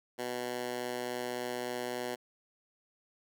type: tone with high-pass filter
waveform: 10% pulse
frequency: 123.47 Hz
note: B2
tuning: in tune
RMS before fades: -37 dBFS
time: 0.18-2.16 s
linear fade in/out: 20 ms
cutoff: 330 Hz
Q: 0.87
effects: none